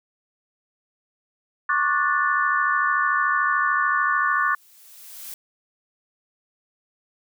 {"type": "chord", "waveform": "sine", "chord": "D major seventh", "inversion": "third", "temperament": "just", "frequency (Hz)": [1101.2, 1174.7, 1468.3, 1762], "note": ["C#6", "D6", "F#6", "A6"], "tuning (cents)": [-12, 0, -14, 2], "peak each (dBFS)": -24, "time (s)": [1.69, 4.55], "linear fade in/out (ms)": 5}
{"type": "noise with exponential growth", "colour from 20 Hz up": "blue", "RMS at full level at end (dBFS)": -35, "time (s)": [3.91, 5.34], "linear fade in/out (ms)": 1, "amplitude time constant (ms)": 310}
{"effects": []}